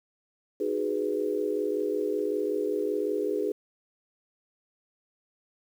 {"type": "chord", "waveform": "sine", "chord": "G# minor seventh", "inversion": "second", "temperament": "equal with one note detuned", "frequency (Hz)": [308.4, 370, 415.3, 493.9], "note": ["D#4", "F#4", "G#4", "B4"], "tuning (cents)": [-15, 0, 0, 0], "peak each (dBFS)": [-33, -34, -28, -33], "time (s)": [0.6, 3.52], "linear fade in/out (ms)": 5, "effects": ["9-bit"]}